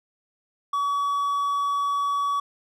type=tone; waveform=triangle; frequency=1135 Hz; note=C#6; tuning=41 cents sharp; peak=-20 dBFS; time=0.73-2.4 s; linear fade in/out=5 ms; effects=none